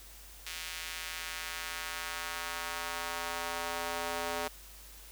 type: tone with high-pass filter sweep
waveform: square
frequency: 85 Hz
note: F2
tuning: 46 cents flat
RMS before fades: -38 dBFS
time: 0.46-4.48 s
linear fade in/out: 5 ms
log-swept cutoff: 2500 to 570 Hz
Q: 1
effects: added 50 Hz sine -53 dBFS peak until 5.11 s + white hiss -53 dBFS RMS until 5.11 s